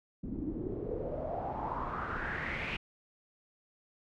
pink noise with low-pass filter sweep, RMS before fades -37 dBFS, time 0.23-2.77 s, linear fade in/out 10 ms, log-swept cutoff 240 to 2600 Hz, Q 5.2, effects none

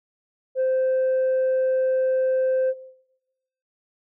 sine tone, 520 Hz, C5, 11 cents flat, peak -17 dBFS, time 0.55-2.74 s, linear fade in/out 50 ms, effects noise-tail reverb RT60 1.0 s tail -20 dB re dry + tanh soft clip ceiling -17 dBFS

